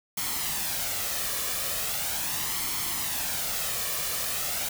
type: noise with flanger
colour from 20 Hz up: white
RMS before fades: -30 dBFS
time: 0.17-4.69 s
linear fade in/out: 5 ms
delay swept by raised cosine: 0.92 to 1.72 ms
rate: 0.39 Hz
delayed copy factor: +0.5
effects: none